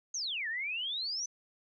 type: exponential two-way sweep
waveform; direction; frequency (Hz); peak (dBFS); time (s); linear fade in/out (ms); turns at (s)
sine; down then up; 6645 to 1719 to 6110; -33; 0.14-1.26; 5; 0.48
effects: none